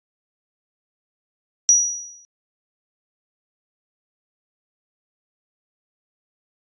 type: tone with exponential decay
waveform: sine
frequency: 5810 Hz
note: F#8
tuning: 32 cents flat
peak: -8 dBFS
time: 1.69-2.25 s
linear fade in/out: 0 ms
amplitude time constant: 120 ms
effects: resampled to 16000 Hz